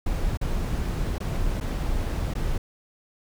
brown noise with dropouts, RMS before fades -26 dBFS, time 0.06-2.58 s, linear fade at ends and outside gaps 5 ms, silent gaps 0.373-0.412 / 1.183-1.202 / 1.602-1.609 / 2.338-2.351 s, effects none

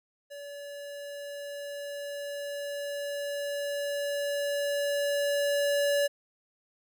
square tone with level ramp, 572 Hz, D5, 46 cents flat, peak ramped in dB -41 to -24 dBFS, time 0.3-6.08 s, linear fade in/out 20 ms, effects none

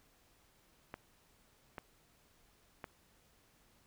clicks, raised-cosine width 0.5 ms, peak -28 dBFS, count 3, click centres 0.941 / 1.782 / 2.842 s, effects pink hiss -69 dBFS RMS until 3.86 s

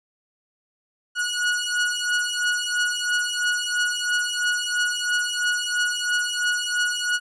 sawtooth beating tone pair, 1454 / 1457 Hz, F#6 / F#6, -31 / -27 cents, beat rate 3 Hz, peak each -21 dBFS, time 1.15-7.2 s, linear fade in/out 50 ms, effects resampled to 22050 Hz

